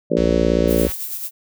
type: harmonic tone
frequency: 57.3 Hz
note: A#1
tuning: 29 cents flat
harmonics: 3 / 4 / 5 / 6 / 7 / 8 / 9 / 10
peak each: -23 / -23 / -23 / -23 / -23 / -23 / -23 / -23 dBFS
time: 0.1-0.88 s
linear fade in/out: 20 ms
type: click train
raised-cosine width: 0.2 ms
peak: -18 dBFS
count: 141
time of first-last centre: 0.17-0.919 s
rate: 187 Hz
type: tone with vibrato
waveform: sine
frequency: 63 Hz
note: B1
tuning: 35 cents sharp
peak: -23 dBFS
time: 0.18-0.9 s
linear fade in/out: 5 ms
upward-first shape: sine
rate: 12 Hz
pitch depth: 20 cents each way
type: noise with tremolo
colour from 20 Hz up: violet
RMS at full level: -26 dBFS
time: 0.67-1.31 s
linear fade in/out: 50 ms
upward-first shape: sine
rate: 9 Hz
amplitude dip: 45%
effects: none